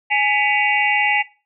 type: tone cluster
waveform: sine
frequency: 834 / 1989 / 2263 / 2507 / 2763 Hz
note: G#5 / B6 / C#7 / D#7 / F7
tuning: +7 / +12 / +35 / +12 / -19 cents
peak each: -20 / -20 / -21 / -27 / -22 dBFS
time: 0.1-1.23 s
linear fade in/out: 20 ms
effects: noise-tail reverb RT60 0.3 s tail -17 dB re dry